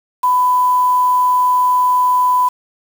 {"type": "tone with quantisation", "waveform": "sine", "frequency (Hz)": 998, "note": "B5", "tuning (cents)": 18, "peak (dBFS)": -10, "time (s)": [0.23, 2.49], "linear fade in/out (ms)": 10, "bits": 5, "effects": []}